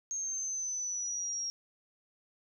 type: exponential sweep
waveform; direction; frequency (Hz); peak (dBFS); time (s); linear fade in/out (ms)
sine; down; 6460 to 5588; -33; 0.11-1.5; 0
effects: none